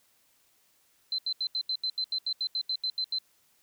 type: tone bursts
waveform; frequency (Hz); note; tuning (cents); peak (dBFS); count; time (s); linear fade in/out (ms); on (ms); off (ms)
sine; 4076; C8; -46; -27; 15; 1.12-3.186; 2; 64; 79
effects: white hiss -67 dBFS RMS until 3.62 s